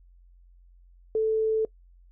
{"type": "tone", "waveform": "sine", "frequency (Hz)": 439.4, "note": "A4", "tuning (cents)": -2, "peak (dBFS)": -21, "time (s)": [1.15, 1.65], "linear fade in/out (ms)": 2, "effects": ["noise-tail reverb RT60 0.1 s tail -22 dB re dry", "added 44 Hz sine -52 dBFS peak until 2.11 s"]}